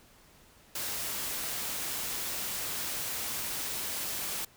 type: noise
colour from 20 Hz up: white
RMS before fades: -35 dBFS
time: 0.75-4.45 s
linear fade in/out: 5 ms
effects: pink hiss -59 dBFS RMS until 4.56 s